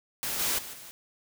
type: noise with level steps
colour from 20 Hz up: white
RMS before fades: -32 / -28 / -41 / -46 dBFS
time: 0.23-0.91 s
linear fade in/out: 0 ms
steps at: 0.39 / 0.58 / 0.73 s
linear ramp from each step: 10 ms
effects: none